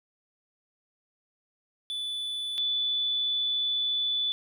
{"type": "tone pair in turn", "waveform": ["triangle", "sine"], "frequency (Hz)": [3477, 3477], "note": ["A7", "A7"], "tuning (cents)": [-21, -21], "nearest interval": "unison", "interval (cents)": 0, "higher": "neither", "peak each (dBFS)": [-29, -25], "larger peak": "second", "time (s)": [[1.9, 2.58], [2.58, 4.32]], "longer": "second", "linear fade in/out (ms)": 0, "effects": []}